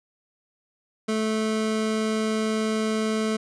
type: tone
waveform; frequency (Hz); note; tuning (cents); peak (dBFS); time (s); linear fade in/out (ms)
25% pulse; 218.3; A3; -13; -19; 1.08-3.37; 10
effects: resampled to 22050 Hz

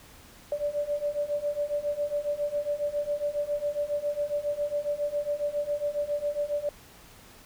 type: beating tone pair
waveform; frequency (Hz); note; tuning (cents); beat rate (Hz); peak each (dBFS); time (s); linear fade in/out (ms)
sine; 580 / 587.3; D5 / D5; -22 / 0; 7.3; -31 / -29; 0.52-6.69; 2
effects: pink hiss -52 dBFS RMS until 7.45 s

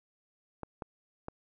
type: clicks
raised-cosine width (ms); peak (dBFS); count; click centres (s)
1; -24; 3; 0.633 / 0.822 / 1.284
effects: none

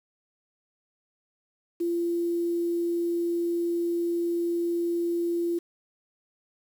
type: tone with quantisation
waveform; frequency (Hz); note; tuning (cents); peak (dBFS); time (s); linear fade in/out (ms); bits
sine; 342.6; F4; -33; -24; 1.8-5.59; 10; 8
effects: none

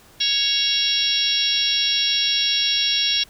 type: harmonic tone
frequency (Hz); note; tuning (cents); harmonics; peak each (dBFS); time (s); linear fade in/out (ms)
554.4; C#5; 0; 3 / 4 / 5 / 6 / 7 / 8 / 9 / 10; -35 / -32 / -26 / -23 / -23 / -30 / -32 / -23; 0.2-3.24; 10
effects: pink hiss -50 dBFS RMS until 3.29 s

